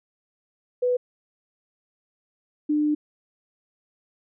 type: tone pair in turn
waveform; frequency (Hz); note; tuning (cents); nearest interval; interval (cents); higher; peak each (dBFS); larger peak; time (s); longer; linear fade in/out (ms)
sine; 495.4 / 299.5; B4 / D4; +5 / +34; major sixth; 871; first; -19; neither; 0.82-0.97 / 2.69-2.95; second; 10
effects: none